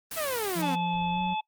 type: noise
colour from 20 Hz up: white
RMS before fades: -36 dBFS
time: 0.11-0.62 s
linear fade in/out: 5 ms
type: exponential sweep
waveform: sawtooth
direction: down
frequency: 671 to 246.9 Hz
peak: -25 dBFS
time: 0.16-0.76 s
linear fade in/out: 20 ms
type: tone with pitch glide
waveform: triangle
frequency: 174.61 to 182.24 Hz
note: F3 to F#3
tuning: 0 to -26 cents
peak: -28 dBFS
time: 0.55-1.35 s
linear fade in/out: 20 ms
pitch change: +74 cents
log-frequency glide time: 1.11-1.2 s
type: harmonic tone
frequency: 864 Hz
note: A5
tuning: 32 cents flat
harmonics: 1 / 3 / 4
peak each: -28 / -38 / -40 dBFS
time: 0.62-1.41 s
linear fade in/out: 10 ms
effects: noise-tail reverb RT60 0.1 s tail -24 dB re dry + Opus 32 kbps